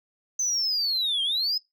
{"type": "linear two-way sweep", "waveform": "sine", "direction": "down then up", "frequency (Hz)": [6200, 3141, 5140], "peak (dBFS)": -21, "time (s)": [0.39, 1.58], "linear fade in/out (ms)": 5, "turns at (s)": 1.23, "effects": ["noise-tail reverb RT60 0.2 s tail -25 dB re dry", "tanh soft clip ceiling -21 dBFS"]}